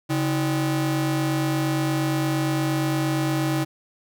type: ring-modulated tone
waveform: 45% pulse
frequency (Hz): 228.8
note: A#3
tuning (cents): -32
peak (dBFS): -18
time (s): 0.09-3.65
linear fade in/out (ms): 20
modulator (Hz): 90.1
effects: none